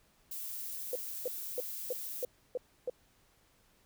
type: noise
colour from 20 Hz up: violet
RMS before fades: -41 dBFS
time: 0.31-2.25 s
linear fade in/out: 5 ms
type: tone bursts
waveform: sine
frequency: 501 Hz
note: B4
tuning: 25 cents sharp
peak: -31 dBFS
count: 7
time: 0.93-2.898 s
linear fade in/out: 2 ms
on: 24 ms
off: 300 ms
effects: pink hiss -68 dBFS RMS until 3.85 s